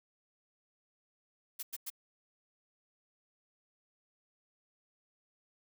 blue noise bursts, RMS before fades -40 dBFS, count 3, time 1.59-1.902 s, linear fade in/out 10 ms, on 40 ms, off 96 ms, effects none

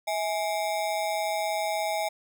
square ring-modulated tone, 739 Hz, F#5, 2 cents flat, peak -24 dBFS, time 0.07-2.09 s, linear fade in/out 10 ms, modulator 91.7 Hz, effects none

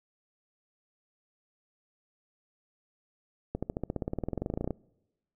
accelerating click train, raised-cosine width 2 ms, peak -18 dBFS, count 24, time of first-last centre 3.55-4.707 s, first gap 76 ms, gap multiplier 0.96, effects noise-tail reverb RT60 1.0 s tail -25 dB re dry

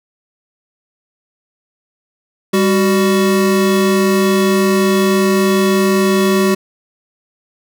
square tone pair together, 198.54 / 375.2 Hz, G3 / F#4, +22 / +24 cents, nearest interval major seventh, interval 1102 cents, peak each -14 dBFS, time 2.53-6.55 s, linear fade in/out 10 ms, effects none

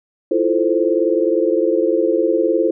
sine chord, F major seventh, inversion third, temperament equal, 329.6 / 349.2 / 440 / 523.3 Hz, E4 / F4 / A4 / C5, 0 / 0 / 0 / 0 cents, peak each -19 dBFS, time 0.31-2.71 s, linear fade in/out 5 ms, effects none

